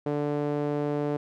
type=tone with band-pass filter; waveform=sawtooth; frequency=146.6 Hz; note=D3; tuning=3 cents flat; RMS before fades=-28 dBFS; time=0.06-1.17 s; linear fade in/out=5 ms; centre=440 Hz; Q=1.5; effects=none